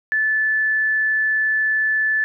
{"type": "tone", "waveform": "sine", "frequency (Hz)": 1743, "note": "A6", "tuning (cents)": -17, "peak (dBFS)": -16, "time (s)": [0.12, 2.24], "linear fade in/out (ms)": 0, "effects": []}